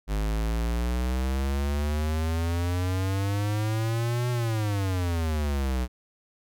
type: exponential two-way sweep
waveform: square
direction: up then down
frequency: 50.8 to 123.47 to 60.6 Hz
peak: -25 dBFS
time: 0.07-5.88 s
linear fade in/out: 50 ms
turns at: 4.3 s
effects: none